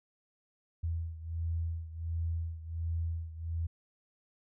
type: beating tone pair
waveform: sine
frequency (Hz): 82.41 / 83.81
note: E2 / E2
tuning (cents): 0 / +29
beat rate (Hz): 1.4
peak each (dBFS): -34 / -38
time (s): 0.83-3.67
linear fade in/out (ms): 10
effects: none